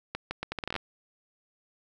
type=accelerating click train; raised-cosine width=0.3 ms; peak=-16 dBFS; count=12; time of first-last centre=0.15-0.763 s; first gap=160 ms; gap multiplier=0.75; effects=none